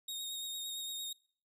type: tone with vibrato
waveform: sawtooth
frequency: 3729 Hz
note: A#7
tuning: in tune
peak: -36 dBFS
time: 0.08-1.13 s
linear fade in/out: 5 ms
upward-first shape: sine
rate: 8.8 Hz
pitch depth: 24 cents each way
effects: noise-tail reverb RT60 0.5 s tail -25 dB re dry